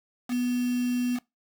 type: tone with quantisation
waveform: sine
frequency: 246.3 Hz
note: B3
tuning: 5 cents flat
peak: -24 dBFS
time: 0.28-1.2 s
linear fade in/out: 50 ms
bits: 6
effects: noise-tail reverb RT60 0.2 s tail -22 dB re dry